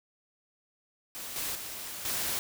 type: noise with level steps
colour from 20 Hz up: white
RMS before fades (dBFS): -40 / -34 / -40 / -32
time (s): 1.15-2.39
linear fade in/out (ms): 0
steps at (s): 1.36 / 1.55 / 2.05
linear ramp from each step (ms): 2
effects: none